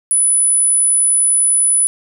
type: tone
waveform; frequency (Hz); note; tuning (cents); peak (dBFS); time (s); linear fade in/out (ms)
sine; 9970; D#9; +2; -10; 0.11-1.87; 0
effects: none